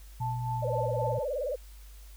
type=tone with pitch glide; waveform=sine; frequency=121.4 to 118.08 Hz; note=B2 to A#2; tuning=-29 to +23 cents; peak=-31 dBFS; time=0.2-1.19 s; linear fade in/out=5 ms; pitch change=-48 cents; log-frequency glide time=0.46-0.81 s
type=tone with tremolo; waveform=sine; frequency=880 Hz; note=A5; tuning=in tune; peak=-31 dBFS; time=0.2-1.25 s; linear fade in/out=20 ms; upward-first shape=sine; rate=3.8 Hz; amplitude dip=65%
type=tone with vibrato; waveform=sine; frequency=547 Hz; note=C#5; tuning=23 cents flat; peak=-29 dBFS; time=0.62-1.56 s; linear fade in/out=10 ms; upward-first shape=sine; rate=19 Hz; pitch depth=190 cents each way
effects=added 50 Hz sine -46 dBFS peak until 2.16 s + white hiss -58 dBFS RMS until 2.16 s